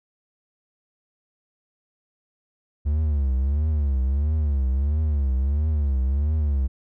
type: tone with vibrato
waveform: triangle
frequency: 71 Hz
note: C#2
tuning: 42 cents sharp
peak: -17 dBFS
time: 2.85-6.68 s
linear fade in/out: 20 ms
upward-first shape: triangle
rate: 1.5 Hz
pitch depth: 190 cents each way
effects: none